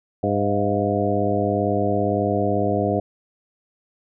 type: harmonic tone with a mistuned harmonic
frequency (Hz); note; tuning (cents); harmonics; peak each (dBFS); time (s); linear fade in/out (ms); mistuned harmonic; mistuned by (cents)
101.5; G#2; -39; 1 / 2 / 3 / 4 / 5 / 6 / 7; -26 / -26 / -26 / -26 / -26 / -26 / -26; 0.23-3; 5; 6; +66
effects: none